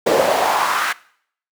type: noise with high-pass filter sweep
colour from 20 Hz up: brown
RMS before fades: -17 dBFS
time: 0.06-0.93 s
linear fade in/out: 10 ms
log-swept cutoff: 440 to 1500 Hz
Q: 2.9
effects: noise-tail reverb RT60 0.6 s tail -21 dB re dry